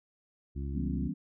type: harmonic tone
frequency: 69.3 Hz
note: C#2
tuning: in tune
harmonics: 1 / 2 / 3 / 4 / 5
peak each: -34 / -40 / -44 / -46 / -48 dBFS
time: 0.55-1.09 s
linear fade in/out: 20 ms
type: chord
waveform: sine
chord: C# half-diminished seventh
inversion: first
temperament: equal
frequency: 164.81 / 196 / 246.9 / 277.2 Hz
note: E3 / G3 / B3 / C#4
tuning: 0 / 0 / 0 / 0 cents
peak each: -37 dBFS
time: 0.74-1.14 s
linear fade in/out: 20 ms
effects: none

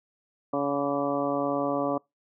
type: harmonic tone with a mistuned harmonic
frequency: 141.6 Hz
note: C#3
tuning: 37 cents sharp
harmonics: 1 / 2 / 3 / 4 / 5 / 6 / 7 / 8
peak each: -41 / -29 / -34 / -29 / -33 / -41 / -37 / -34 dBFS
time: 0.53-1.98 s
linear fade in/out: 5 ms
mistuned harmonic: 8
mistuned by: +37 cents
effects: noise-tail reverb RT60 0.2 s tail -25 dB re dry

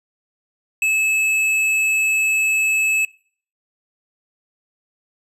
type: tone with tanh clipping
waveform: triangle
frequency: 2600 Hz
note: E7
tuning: 24 cents flat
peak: -17 dBFS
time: 0.82-3.05 s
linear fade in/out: 2 ms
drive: 15 dB
effects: noise-tail reverb RT60 0.5 s tail -22 dB re dry + resampled to 32000 Hz

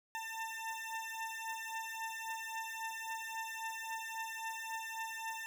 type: beating tone pair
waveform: 20% pulse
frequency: 895 / 898.7 Hz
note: A5 / A5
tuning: +29 / +36 cents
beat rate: 3.7 Hz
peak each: -38 / -39 dBFS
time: 0.15-5.46 s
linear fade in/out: 0 ms
effects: none

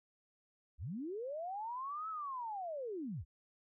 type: linear two-way sweep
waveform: sine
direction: up then down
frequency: 49 to 1318.5 to 49 Hz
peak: -39 dBFS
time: 0.78-3.25 s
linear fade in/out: 50 ms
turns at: 2.09 s
effects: none

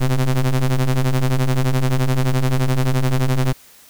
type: ring-modulated tone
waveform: square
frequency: 64.1 Hz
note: C2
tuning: 35 cents flat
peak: -12 dBFS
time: 0-3.53 s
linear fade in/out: 10 ms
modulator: 69.9 Hz
effects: white hiss -47 dBFS RMS until 3.89 s

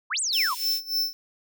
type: exponential two-way sweep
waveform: sine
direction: up then down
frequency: 906 to 8990 to 906 Hz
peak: -24 dBFS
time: 0.1-0.55 s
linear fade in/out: 20 ms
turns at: 0.2 s
type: high-pass noise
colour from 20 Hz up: white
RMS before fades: -37 dBFS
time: 0.31-0.81 s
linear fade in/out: 50 ms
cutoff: 2500 Hz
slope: 24 dB/octave
type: tone with tremolo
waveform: square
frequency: 5320 Hz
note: E8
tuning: 15 cents sharp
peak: -22 dBFS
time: 0.33-1.13 s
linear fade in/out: 0 ms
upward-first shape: sine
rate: 3.4 Hz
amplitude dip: 90%
effects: none

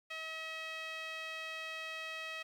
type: tone with band-pass filter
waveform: sawtooth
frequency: 640 Hz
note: D#5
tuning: 49 cents sharp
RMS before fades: -43 dBFS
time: 0.1-2.43 s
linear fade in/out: 10 ms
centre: 2500 Hz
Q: 2.1
effects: 11-bit

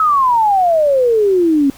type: exponential sweep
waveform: sine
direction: down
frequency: 1304 to 268.7 Hz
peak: -9 dBFS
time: 0-1.7 s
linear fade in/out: 2 ms
effects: pink hiss -41 dBFS RMS until 1.77 s

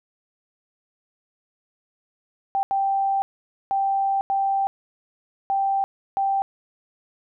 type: tone bursts at uneven times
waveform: sine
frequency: 784 Hz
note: G5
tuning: in tune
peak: -19 dBFS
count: 6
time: 2.55-2.63 / 2.71-3.22 / 3.71-4.21 / 4.3-4.67 / 5.5-5.84 / 6.17-6.42 s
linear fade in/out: 0 ms
effects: none

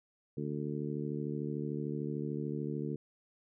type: harmonic tone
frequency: 73.42 Hz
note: D2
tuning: in tune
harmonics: 2 / 3 / 4 / 5 / 6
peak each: -38 / -40 / -41 / -42 / -43 dBFS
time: 0.37-2.96 s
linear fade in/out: 5 ms
effects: none

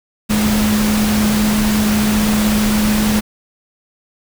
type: tone in noise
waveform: sine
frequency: 212.3 Hz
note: G#3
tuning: 38 cents sharp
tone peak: -13 dBFS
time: 0.29-3.21 s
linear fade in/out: 20 ms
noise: pink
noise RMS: -20 dBFS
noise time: 0.29-3.21 s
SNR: +4 dB
effects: none

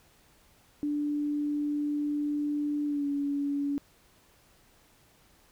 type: tone with pitch glide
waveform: sine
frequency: 293.7 to 284.2 Hz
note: D4 to C#4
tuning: 0 to +43 cents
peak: -27 dBFS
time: 0.83-3.78 s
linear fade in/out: 0 ms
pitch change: -57 cents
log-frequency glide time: 2.86-3.06 s
effects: pink hiss -62 dBFS RMS until 5.51 s

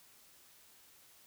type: silence
effects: white hiss -62 dBFS RMS until 1.26 s

